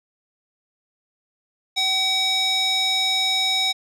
square tone with band-pass filter, 760 Hz, F#5, 46 cents sharp, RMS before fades -21 dBFS, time 1.76-3.73 s, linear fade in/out 20 ms, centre 4100 Hz, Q 2.9, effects none

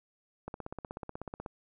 click train, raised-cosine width 1 ms, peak -25 dBFS, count 17, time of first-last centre 0.48-1.462 s, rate 16.3 Hz, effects none

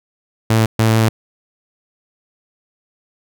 sawtooth tone bursts at uneven times, 111.5 Hz, A2, 23 cents sharp, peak -7 dBFS, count 2, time 0.5-0.66 / 0.79-1.09 s, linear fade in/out 5 ms, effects none

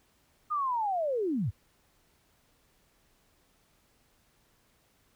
sine linear sweep, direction down, 1244 to 79.6 Hz, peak -27 dBFS, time 0.5-1.51 s, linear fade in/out 20 ms, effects pink hiss -68 dBFS RMS until 5.15 s

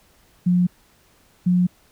sine tone pair in turn, 178.5 / 179.32 Hz, F3 / F3, +38 / +46 cents, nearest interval unison, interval 8 cents, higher second, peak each -14 dBFS, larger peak neither, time 0.46-0.67 / 1.46-1.67 s, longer neither, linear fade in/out 10 ms, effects pink hiss -57 dBFS RMS until 1.91 s

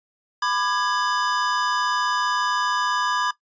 square chord, G# diminished, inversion first, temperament just, 996.7 / 1196.1 / 1661.2 Hz, B5 / D6 / G#6, +16 / +31 / 0 cents, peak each -26 dBFS, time 0.42-3.31 s, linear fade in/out 5 ms, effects noise-tail reverb RT60 0.1 s tail -17 dB re dry + resampled to 16000 Hz

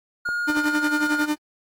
triangle tone, 1428 Hz, F6, 38 cents sharp, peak -21 dBFS, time 0.25-1.26 s, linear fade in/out 10 ms
clicks, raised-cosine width 1 ms, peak -22 dBFS, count 3, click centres 0.289 / 0.501 / 0.571 s
45% pulse tone with tremolo, 300.6 Hz, D4, 40 cents sharp, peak -19 dBFS, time 0.47-1.36 s, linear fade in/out 20 ms, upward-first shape sine, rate 11 Hz, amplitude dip 75%
effects AAC 64 kbps

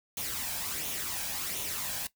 white noise with flanger, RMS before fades -35 dBFS, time 0.17-2.07 s, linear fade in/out 2 ms, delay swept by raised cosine 0.3 to 1.27 ms, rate 1.4 Hz, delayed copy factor +0.5, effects noise-tail reverb RT60 0.1 s tail -17 dB re dry

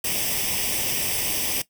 white noise with comb filter, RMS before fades -25 dBFS, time 0.04-1.62 s, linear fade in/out 5 ms, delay 0.36 ms, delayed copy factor +0.75, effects noise-tail reverb RT60 0.1 s tail -17 dB re dry

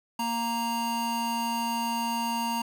square tone pair together, 233.1 / 932.4 Hz, A#3 / A#5, 0 / 0 cents, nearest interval 2 octaves, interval 2400 cents, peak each -33 / -29 dBFS, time 0.19-2.62 s, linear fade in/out 5 ms, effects 11-bit

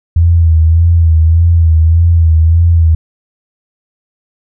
sine tone with vibrato, 82.41 Hz, E2, in tune, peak -4 dBFS, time 0.16-2.95 s, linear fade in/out 5 ms, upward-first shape sine, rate 1.7 Hz, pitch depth 53 cents each way, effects none

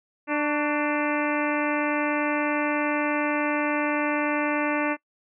harmonic tone with a mistuned harmonic, 296.6 Hz, D4, 17 cents sharp, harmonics 1 / 2 / 3 / 4 / 5 / 6 / 7 / 8 / 9, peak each -26 / -29 / -31 / -32 / -33 / -34 / -34 / -35 / -36 dBFS, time 0.27-4.97 s, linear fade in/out 50 ms, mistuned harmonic 4, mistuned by -55 cents, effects noise-tail reverb RT60 0.1 s tail -24 dB re dry

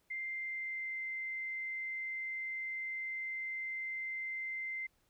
sine tone with pitch glide, 2093 to 2080 Hz, C7 to C7, 0 to -11 cents, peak -37 dBFS, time 0.1-4.87 s, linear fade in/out 10 ms, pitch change -11 cents, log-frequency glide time 0.33-1.01 s, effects pink hiss -75 dBFS RMS until 5.09 s

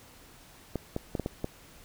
clicks, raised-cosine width 2 ms, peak -17 dBFS, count 6, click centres 0.757 / 0.964 / 1.152 / 1.197 / 1.261 / 1.444 s, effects pink hiss -54 dBFS RMS until 1.84 s

